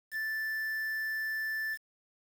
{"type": "tone with quantisation", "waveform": "triangle", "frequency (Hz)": 1760, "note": "A6", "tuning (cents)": 0, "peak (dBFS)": -30, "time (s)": [0.11, 1.78], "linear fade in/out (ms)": 50, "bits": 8, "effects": []}